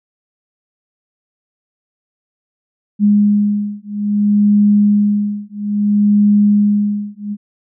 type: beating tone pair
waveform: sine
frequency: 206 / 206.6 Hz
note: G#3 / G#3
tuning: -14 / -9 cents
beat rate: 0.6 Hz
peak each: -13 dBFS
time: 2.99-7.37 s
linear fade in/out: 50 ms
effects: none